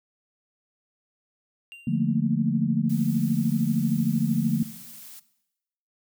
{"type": "tone with exponential decay", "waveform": "triangle", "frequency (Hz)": 2777, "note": "F7", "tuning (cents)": -10, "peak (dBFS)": -36, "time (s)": [1.72, 2.16], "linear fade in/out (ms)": 0, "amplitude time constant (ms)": 95}
{"type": "chord", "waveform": "sine", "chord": "Bb major seventh", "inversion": "first", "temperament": "equal", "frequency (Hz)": [146.83, 174.61, 220, 233.1], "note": ["D3", "F3", "A3", "Bb3"], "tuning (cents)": [0, 0, 0, 0], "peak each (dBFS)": -27, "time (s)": [1.87, 4.63], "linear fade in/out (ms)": 5}
{"type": "noise", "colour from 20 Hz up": "blue", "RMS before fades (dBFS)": -44, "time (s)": [2.89, 5.2], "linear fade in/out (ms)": 10}
{"effects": ["noise-tail reverb RT60 0.9 s tail -17 dB re dry"]}